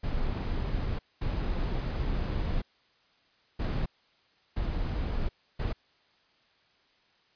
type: noise bursts at uneven times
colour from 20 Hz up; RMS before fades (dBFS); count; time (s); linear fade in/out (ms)
brown; -30; 5; 0.03-0.99 / 1.21-2.62 / 3.59-3.86 / 4.56-5.29 / 5.59-5.73; 10
effects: white hiss -66 dBFS RMS until 7.35 s + resampled to 11025 Hz